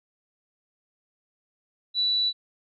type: tone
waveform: sine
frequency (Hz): 3951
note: B7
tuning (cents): 0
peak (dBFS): -21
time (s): 1.94-2.33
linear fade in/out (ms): 50
effects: none